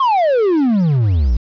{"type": "exponential sweep", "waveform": "triangle", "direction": "down", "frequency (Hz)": [1110, 53.2], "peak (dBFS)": -9, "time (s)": [0, 1.37], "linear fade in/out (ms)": 5, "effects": ["resampled to 11025 Hz", "7-bit"]}